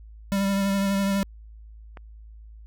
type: tone with vibrato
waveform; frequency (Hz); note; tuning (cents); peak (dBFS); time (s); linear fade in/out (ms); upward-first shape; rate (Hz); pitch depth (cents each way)
square; 197; G3; +9; -22; 0.32-1.23; 0; triangle; 12; 25
type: click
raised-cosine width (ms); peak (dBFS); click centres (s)
0.5; -26; 1.972
effects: added 54 Hz sine -42 dBFS peak until 2.66 s